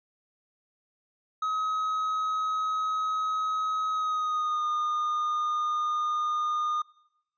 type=tone with pitch glide; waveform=triangle; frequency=1272 to 1220.9 Hz; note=D#6 to D#6; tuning=+38 to -33 cents; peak=-24 dBFS; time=1.42-6.82 s; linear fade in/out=5 ms; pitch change=-71 cents; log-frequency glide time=3.91-4.66 s; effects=noise-tail reverb RT60 0.9 s tail -22 dB re dry + resampled to 16000 Hz